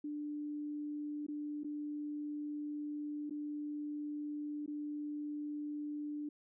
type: tone with dropouts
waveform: sine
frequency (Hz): 296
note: D4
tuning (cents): +14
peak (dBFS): -38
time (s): 0.04-6.29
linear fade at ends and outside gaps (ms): 5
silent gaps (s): 1.266-1.283 / 1.635-1.644 / 3.297-3.307 / 4.662-4.677
effects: none